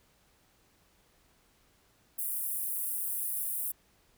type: high-pass noise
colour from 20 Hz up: pink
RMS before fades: -34 dBFS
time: 2.18-3.72 s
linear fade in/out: 10 ms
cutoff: 9600 Hz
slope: 48 dB/octave
effects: pink hiss -67 dBFS RMS until 4.17 s